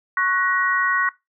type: tone cluster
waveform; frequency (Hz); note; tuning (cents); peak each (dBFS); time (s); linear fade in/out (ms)
sine; 1107 / 1481 / 1899; C#6 / F#6 / A#6; -3 / +1 / +32; -22; 0.17-1.09; 2
effects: noise-tail reverb RT60 0.2 s tail -20 dB re dry